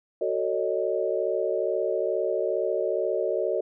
sine chord, D# half-diminished seventh, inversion first, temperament just, 373.4 / 448 / 560 / 622.3 Hz, F#4 / A4 / C#5 / D#5, +16 / +31 / +18 / 0 cents, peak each -29 dBFS, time 0.21-3.61 s, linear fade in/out 5 ms, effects none

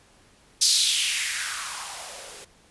violet noise with band-pass filter sweep, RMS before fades -26 dBFS, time 0.61-2.45 s, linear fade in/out 10 ms, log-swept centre 5000 to 390 Hz, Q 3.1, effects pink hiss -57 dBFS RMS until 2.7 s + resampled to 24000 Hz

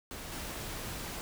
pink noise with level steps, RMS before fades -43 / -40 dBFS, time 0.11-1.21 s, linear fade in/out 0 ms, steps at 0.32 s, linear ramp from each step 2 ms, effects none

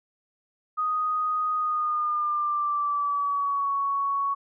sine tone with pitch glide, 1244.5 to 1115.1 Hz, D#6 to C#6, 0 to +10 cents, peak -23 dBFS, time 0.77-4.35 s, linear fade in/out 20 ms, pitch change -190 cents, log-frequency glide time 1.56-3.71 s, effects none

